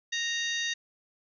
harmonic tone with a mistuned harmonic, 930 Hz, A#5, 4 cents flat, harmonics 2 / 3 / 4 / 5 / 6 / 7, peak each -32 / -37 / -33 / -41 / -39 / -44 dBFS, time 0.12-0.74 s, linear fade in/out 10 ms, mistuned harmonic 6, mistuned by +94 cents, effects none

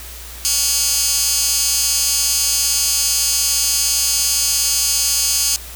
15% pulse tone with high-pass filter, 282.6 Hz, C#4, 34 cents sharp, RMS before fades -17 dBFS, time 0.45-5.56 s, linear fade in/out 0 ms, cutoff 5900 Hz, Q 1.6, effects added 60 Hz sine -35 dBFS peak until 5.75 s + white hiss -35 dBFS RMS until 5.75 s

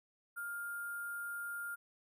sine tone with sample-and-hold, 1405 Hz, F6, 10 cents sharp, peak -39 dBFS, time 0.36-1.76 s, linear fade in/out 20 ms, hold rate 11025 Hz, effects none

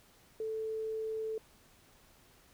sine tone, 440 Hz, A4, in tune, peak -34 dBFS, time 0.4-1.38 s, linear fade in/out 2 ms, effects pink hiss -63 dBFS RMS until 2.53 s

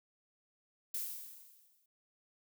violet noise with exponential decay, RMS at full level -36 dBFS, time 0.94-1.86 s, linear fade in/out 5 ms, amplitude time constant 200 ms, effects none

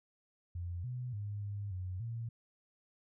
sine tone with pitch steps, 87.4 / 124.6 / 102.9 / 101.7 / 91.9 / 115.5 Hz, F2 / B2 / G#2 / G#2 / F#2 / A#2, +2 / +16 / -16 / -36 / -11 / -16 cents, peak -37 dBFS, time 0.55-2.29 s, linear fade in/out 5 ms, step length 290 ms, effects none

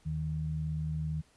sine tone pair together, 77.78 / 155.56 Hz, D#2 / D#3, 0 / 0 cents, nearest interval octave, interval 1200 cents, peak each -37 / -32 dBFS, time 0.05-1.22 s, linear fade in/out 20 ms, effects pink hiss -65 dBFS RMS until 1.36 s + resampled to 24000 Hz

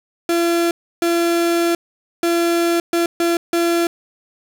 35% pulse tone bursts at uneven times, 340 Hz, F4, 46 cents flat, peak -13 dBFS, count 6, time 0.29-0.71 / 1.02-1.75 / 2.23-2.8 / 2.93-3.06 / 3.2-3.37 / 3.53-3.87 s, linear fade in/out 2 ms, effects none

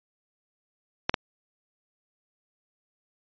clicks, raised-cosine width 0.3 ms, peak -6 dBFS, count 2, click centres 1.095 / 1.142 s, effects resampled to 11025 Hz

